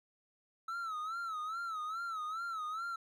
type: tone with vibrato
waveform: triangle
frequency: 1307 Hz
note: E6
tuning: 15 cents flat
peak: -35 dBFS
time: 0.68-2.96 s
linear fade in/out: 5 ms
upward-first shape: sine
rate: 2.4 Hz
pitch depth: 110 cents each way
effects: none